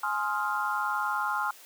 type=chord; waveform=sine; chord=F minor seventh; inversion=first; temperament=just; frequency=838.1 / 1047.7 / 1257.2 / 1396.9 Hz; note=Ab5 / C6 / Eb6 / F6; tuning=+16 / +2 / +18 / 0 cents; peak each=-32 / -32 / -34 / -31 dBFS; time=0.03-1.51 s; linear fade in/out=5 ms; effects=white hiss -51 dBFS RMS until 1.65 s + high-pass 400 Hz 12 dB/octave